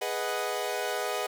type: chord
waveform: sawtooth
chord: G# minor seventh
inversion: none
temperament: equal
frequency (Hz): 415.3 / 493.9 / 622.3 / 740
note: G#4 / B4 / D#5 / F#5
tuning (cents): 0 / 0 / 0 / 0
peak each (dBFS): -31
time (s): 0.01-1.27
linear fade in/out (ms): 10
effects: none